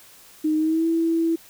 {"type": "tone with pitch glide", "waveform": "sine", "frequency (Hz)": [309.4, 329.7], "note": ["D#4", "E4"], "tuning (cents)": [-10, 0], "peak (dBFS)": -18, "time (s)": [0.44, 1.36], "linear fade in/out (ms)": 10, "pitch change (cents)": 110, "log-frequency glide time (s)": [0.56, 0.87], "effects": ["white hiss -49 dBFS RMS until 1.49 s"]}